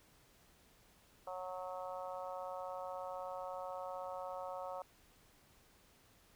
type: harmonic tone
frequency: 183.8 Hz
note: F#3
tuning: 11 cents flat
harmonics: 3 / 4 / 5 / 6 / 7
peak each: -45 / -47 / -49 / -51 / -52 dBFS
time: 1.27-4.82 s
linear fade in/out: 2 ms
effects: pink hiss -67 dBFS RMS until 6.35 s